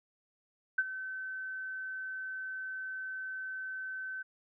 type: tone with ADSR envelope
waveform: sine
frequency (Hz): 1530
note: G6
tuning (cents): -42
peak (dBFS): -23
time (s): 0.78-4.23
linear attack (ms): 7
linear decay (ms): 41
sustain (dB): -14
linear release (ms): 14
effects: none